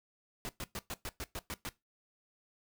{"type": "noise bursts", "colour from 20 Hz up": "pink", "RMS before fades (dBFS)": -40, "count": 9, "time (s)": [0.45, 1.69], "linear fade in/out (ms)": 0, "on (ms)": 40, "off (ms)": 110, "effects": ["noise-tail reverb RT60 0.2 s tail -19 dB re dry"]}